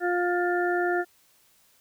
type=harmonic tone; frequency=353 Hz; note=F4; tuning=19 cents sharp; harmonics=1 / 2 / 4 / 5; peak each=-25 / -28 / -31 / -32 dBFS; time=0-1.05 s; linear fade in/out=50 ms; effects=white hiss -62 dBFS RMS until 1.8 s

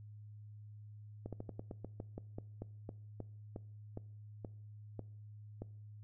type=slowing click train; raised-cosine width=2 ms; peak=-30 dBFS; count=18; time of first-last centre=1.26-5.62 s; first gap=67 ms; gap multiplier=1.15; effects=noise-tail reverb RT60 0.6 s tail -21 dB re dry + added 105 Hz sine -50 dBFS peak until 6.03 s

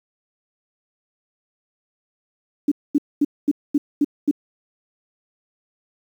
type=tone bursts; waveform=sine; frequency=290 Hz; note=D4; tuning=22 cents flat; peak=-13 dBFS; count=7; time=2.68-4.312 s; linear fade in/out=5 ms; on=36 ms; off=230 ms; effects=8-bit

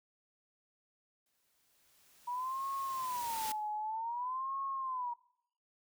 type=noise with exponential growth; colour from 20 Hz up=white; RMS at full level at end=-40 dBFS; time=1.26-3.52 s; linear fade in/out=2 ms; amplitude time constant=490 ms
type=tone with vibrato; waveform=sine; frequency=960 Hz; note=B5; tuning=49 cents flat; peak=-35 dBFS; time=2.27-5.14 s; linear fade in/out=10 ms; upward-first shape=sine; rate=0.53 Hz; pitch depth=220 cents each way
effects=noise-tail reverb RT60 0.7 s tail -23 dB re dry

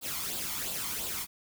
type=noise with flanger; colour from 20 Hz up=white; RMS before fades=-35 dBFS; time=0.01-1.27 s; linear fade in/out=50 ms; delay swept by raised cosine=0.24 to 0.95 ms; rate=2.9 Hz; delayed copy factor=+0.6; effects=none

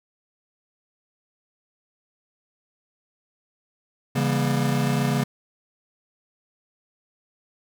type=chord; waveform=square; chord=C# diminished seventh; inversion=none; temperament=just; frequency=138.59 / 166.31 / 199.57 / 239.5 Hz; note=C#3 / E3 / G3 / Bb3; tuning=0 / +16 / +31 / +47 cents; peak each=-24 / -30 / -29 / -27 dBFS; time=4.15-5.24 s; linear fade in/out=10 ms; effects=none

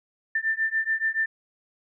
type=beating tone pair; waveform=sine; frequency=1780 / 1787 Hz; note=A6 / A6; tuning=+20 / +26 cents; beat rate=7 Hz; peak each=-26 dBFS; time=0.35-1.26 s; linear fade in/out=5 ms; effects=none

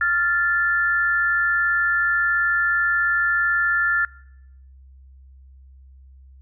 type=tone pair together; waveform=sine; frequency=1391.4 / 1753 Hz; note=F6 / A6; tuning=-7 / -7 cents; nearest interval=major third; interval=400 cents; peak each=-20 dBFS; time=0.01-4.05 s; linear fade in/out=2 ms; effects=noise-tail reverb RT60 0.8 s tail -22 dB re dry + added 66 Hz sine -44 dBFS peak until 6.41 s

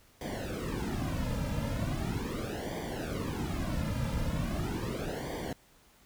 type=noise with flanger; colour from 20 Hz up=brown; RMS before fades=-34 dBFS; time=0.21-5.53 s; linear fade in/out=2 ms; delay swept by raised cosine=0.74 to 2.74 ms; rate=0.39 Hz; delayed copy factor=-1; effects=pink hiss -62 dBFS RMS until 6.05 s

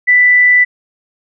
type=tone; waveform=sine; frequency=1982 Hz; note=B6; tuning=6 cents sharp; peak=-5 dBFS; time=0.07-0.65 s; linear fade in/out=20 ms; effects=none

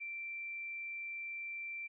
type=tone; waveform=sine; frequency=2349 Hz; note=D7; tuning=in tune; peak=-40 dBFS; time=0-1.88 s; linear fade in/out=20 ms; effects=none

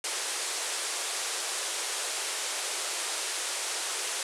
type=band-pass noise; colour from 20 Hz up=white; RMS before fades=-33 dBFS; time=0.04-4.23 s; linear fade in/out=2 ms; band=350 to 10000 Hz; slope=48 dB/octave; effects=none

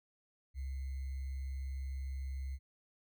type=tone with sample-and-hold; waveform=sine; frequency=66.8 Hz; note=C2; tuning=36 cents sharp; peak=-37 dBFS; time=0.54-2.59 s; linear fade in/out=50 ms; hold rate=2100 Hz; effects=none

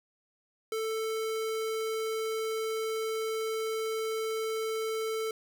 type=tone; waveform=square; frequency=442.2 Hz; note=A4; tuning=9 cents sharp; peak=-31 dBFS; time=0.72-5.31 s; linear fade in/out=2 ms; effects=none

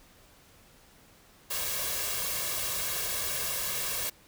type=noise with comb filter; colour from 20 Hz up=white; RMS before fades=-32 dBFS; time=1.5-4.1 s; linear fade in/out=10 ms; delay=1.8 ms; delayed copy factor=+0.65; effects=pink hiss -58 dBFS RMS until 4.27 s

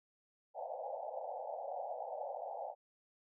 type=band-pass noise; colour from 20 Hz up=white; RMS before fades=-43 dBFS; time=0.54-2.75 s; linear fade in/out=50 ms; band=510 to 840 Hz; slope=96 dB/octave; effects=none

